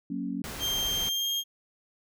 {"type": "chord", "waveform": "sine", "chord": "F# major", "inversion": "none", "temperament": "equal", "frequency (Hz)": [185, 233.1, 277.2], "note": ["F#3", "A#3", "C#4"], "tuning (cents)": [0, 0, 0], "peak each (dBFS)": [-35, -35, -33], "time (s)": [0.1, 0.42], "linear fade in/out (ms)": 5}
{"type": "noise", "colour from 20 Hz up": "pink", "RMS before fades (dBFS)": -38, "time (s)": [0.44, 1.09], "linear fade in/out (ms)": 0}
{"type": "clicks", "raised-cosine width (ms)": 3, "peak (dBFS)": -32, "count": 2, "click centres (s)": [0.485, 0.913]}
{"type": "tone with pitch glide", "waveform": "35% pulse", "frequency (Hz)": [3177, 3223], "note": ["G7", "G7"], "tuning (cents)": [23, 47], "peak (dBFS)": -25, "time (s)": [0.59, 1.44], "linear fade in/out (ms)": 50, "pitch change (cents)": 24, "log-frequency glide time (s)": [1.03, 1.29]}
{"effects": []}